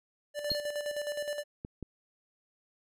square tone with tremolo, 587.3 Hz, D5, in tune, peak -32 dBFS, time 0.34-1.44 s, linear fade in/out 50 ms, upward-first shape square, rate 9.6 Hz, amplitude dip 55%
triangle tone with exponential decay, 4242 Hz, C8, 23 cents sharp, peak -23 dBFS, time 0.5-0.65 s, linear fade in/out 5 ms, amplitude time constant 32 ms
clicks, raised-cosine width 3 ms, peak -26 dBFS, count 3, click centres 0.517 / 1.649 / 1.827 s
effects resampled to 32000 Hz

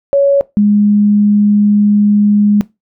sine tone pair in turn, 559 / 206.7 Hz, C#5 / G#3, +14 / -8 cents, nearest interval octave + perfect fourth, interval 1722 cents, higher first, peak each -6 dBFS, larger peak neither, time 0.13-0.41 / 0.57-2.61 s, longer second, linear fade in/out 0 ms, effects noise-tail reverb RT60 0.2 s tail -19 dB re dry

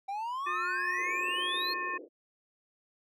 triangle exponential sweep, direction up, 770 to 4352 Hz, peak -31 dBFS, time 0.08-1.74 s, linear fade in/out 10 ms
harmonic tone, 358.8 Hz, F4, 47 cents sharp, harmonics 1 / 3 / 5 / 7, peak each -44 / -35 / -36 / -39 dBFS, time 0.46-1.98 s, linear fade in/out 10 ms
white band-pass noise, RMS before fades -48 dBFS, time 0.96-2.09 s, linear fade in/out 50 ms, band 300 to 510 Hz, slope 48 dB/octave
effects none

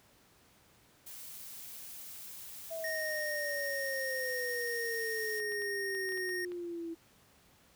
blue noise, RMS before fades -47 dBFS, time 1.06-5.4 s, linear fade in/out 10 ms
sine exponential sweep, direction down, 659.3 to 329.1 Hz, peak -37 dBFS, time 2.7-6.95 s, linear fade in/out 20 ms
square tone, 1853 Hz, A#6, 11 cents flat, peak -36 dBFS, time 2.84-6.45 s, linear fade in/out 2 ms
clicks, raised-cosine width 0.3 ms, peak -36 dBFS, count 9, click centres 5.401 / 5.521 / 5.62 / 5.95 / 6.09 / 6.122 / 6.175 / 6.292 / 6.519 s
effects pink hiss -64 dBFS RMS until 7.75 s + high-pass 60 Hz 12 dB/octave

